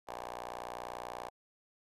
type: ring-modulated tone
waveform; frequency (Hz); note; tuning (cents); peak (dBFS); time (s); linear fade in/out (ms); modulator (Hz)
10% pulse; 60.1; B1; -46; -30; 0.07-1.3; 20; 767
effects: resampled to 32000 Hz